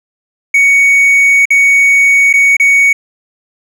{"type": "tone with dropouts", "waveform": "triangle", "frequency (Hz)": 2234, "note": "C#7", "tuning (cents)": 13, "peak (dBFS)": -3, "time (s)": [0.54, 2.93], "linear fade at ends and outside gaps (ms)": 5, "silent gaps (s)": [[1.455, 1.504], [2.329, 2.337], [2.568, 2.598]], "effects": []}